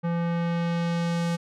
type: tone with low-pass filter sweep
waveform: square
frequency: 170 Hz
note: F3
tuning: 46 cents flat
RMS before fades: -26 dBFS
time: 0.03-1.37 s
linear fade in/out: 20 ms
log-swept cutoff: 1500 to 9200 Hz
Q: 0.73
effects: none